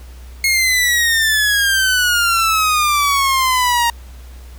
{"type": "exponential sweep", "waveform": "sawtooth", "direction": "down", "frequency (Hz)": [2169, 932.3], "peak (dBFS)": -9, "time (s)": [0.44, 3.9], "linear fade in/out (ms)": 2, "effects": ["added 62 Hz sine -33 dBFS peak until 4.58 s", "pink hiss -46 dBFS RMS until 4.58 s"]}